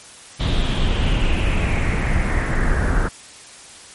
brown noise with low-pass filter sweep, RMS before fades -18 dBFS, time 0.39-3.09 s, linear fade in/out 20 ms, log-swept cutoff 3800 to 1500 Hz, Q 4.6, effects white hiss -41 dBFS RMS until 3.94 s + MP3 48 kbps

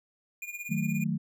square tone with tremolo, 2427 Hz, D#7, 44 cents flat, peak -34 dBFS, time 0.42-1.04 s, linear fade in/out 2 ms, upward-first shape triangle, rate 17 Hz, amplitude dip 85%
sine chord, D# diminished, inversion none, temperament equal, 155.56 / 185 / 220 Hz, D#3 / F#3 / A3, 0 / 0 / 0 cents, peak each -31 dBFS, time 0.69-1.18 s, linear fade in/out 20 ms
effects none

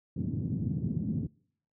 pink band-pass noise, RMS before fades -32 dBFS, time 0.16-1.27 s, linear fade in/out 10 ms, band 110 to 240 Hz, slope 24 dB/octave, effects noise-tail reverb RT60 0.6 s tail -25 dB re dry

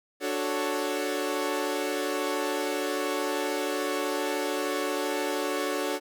sawtooth chord, D major seventh, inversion none, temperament equal, 293.7 / 370 / 440 / 554.4 Hz, D4 / F#4 / A4 / C#5, 0 / 0 / 0 / 0 cents, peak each -29 dBFS, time 0.2-6 s, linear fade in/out 50 ms, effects none

